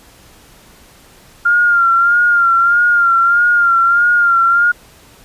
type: tone with vibrato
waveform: sine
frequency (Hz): 1396.9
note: F6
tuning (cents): 0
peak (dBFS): -8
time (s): 1.45-4.72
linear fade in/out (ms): 10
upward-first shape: sine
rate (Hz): 1.6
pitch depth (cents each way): 45
effects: pink hiss -44 dBFS RMS until 5.24 s + resampled to 32000 Hz